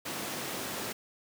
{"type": "high-pass noise", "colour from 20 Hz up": "pink", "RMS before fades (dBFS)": -37, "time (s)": [0.05, 0.93], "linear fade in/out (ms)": 10, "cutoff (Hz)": 190, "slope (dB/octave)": 12, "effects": []}